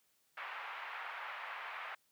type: band-pass noise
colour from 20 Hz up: pink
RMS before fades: -45 dBFS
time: 0.37-1.95 s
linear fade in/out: 5 ms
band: 840 to 2500 Hz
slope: 24 dB/octave
effects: white hiss -75 dBFS RMS until 2.11 s + high-pass 60 Hz 12 dB/octave